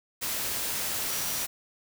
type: tone in noise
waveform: sine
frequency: 5800 Hz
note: F#8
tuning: 35 cents flat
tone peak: -39 dBFS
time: 1.08-1.45 s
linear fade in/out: 20 ms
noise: white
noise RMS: -31 dBFS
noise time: 0.21-1.47 s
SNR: -11 dB
effects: none

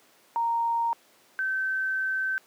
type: tone pair in turn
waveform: sine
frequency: 929 / 1542.2 Hz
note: A#5 / G6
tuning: -6 / -29 cents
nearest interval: major sixth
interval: 877 cents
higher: second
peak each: -23 / -25 dBFS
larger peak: first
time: 0.36-0.93 / 1.39-2.38 s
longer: second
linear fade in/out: 0 ms
effects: pink hiss -59 dBFS RMS until 2.46 s + high-pass 300 Hz 12 dB/octave

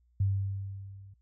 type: tone with level ramp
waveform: sine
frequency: 98 Hz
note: G2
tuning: in tune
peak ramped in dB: -23 to -49 dBFS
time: 0.2-1.14 s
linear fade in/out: 5 ms
effects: noise-tail reverb RT60 0.1 s tail -21 dB re dry + added 60 Hz sine -64 dBFS peak until 1.21 s

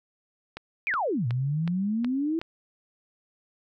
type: click train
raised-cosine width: 0.3 ms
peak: -20 dBFS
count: 6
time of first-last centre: 0.57-2.415 s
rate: 2.71 Hz
type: exponential two-way sweep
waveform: sine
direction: down then up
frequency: 2500 to 115.7 to 335.1 Hz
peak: -24 dBFS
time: 0.87-2.39 s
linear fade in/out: 0 ms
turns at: 1.27 s
effects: none

